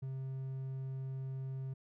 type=tone; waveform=triangle; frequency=132.9 Hz; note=C3; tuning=27 cents sharp; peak=-36 dBFS; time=0.02-1.74 s; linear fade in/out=10 ms; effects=none